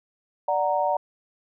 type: chord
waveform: sine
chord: D augmented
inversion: none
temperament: equal with one note detuned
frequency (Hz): 587.3 / 740 / 929.6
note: D5 / F#5 / A#5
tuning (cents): 0 / 0 / -5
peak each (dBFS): -25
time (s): 0.48-0.97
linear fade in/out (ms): 5
effects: none